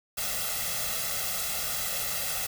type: noise with comb filter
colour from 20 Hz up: white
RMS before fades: -31 dBFS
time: 0.17-2.47 s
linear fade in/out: 10 ms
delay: 1.5 ms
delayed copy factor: +0.9
effects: none